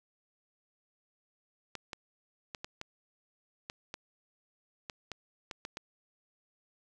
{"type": "clicks", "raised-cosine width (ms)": 0.2, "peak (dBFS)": -22, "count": 12, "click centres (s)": [1.753, 1.932, 2.548, 2.645, 2.814, 3.699, 3.941, 4.898, 5.117, 5.512, 5.651, 5.771], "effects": []}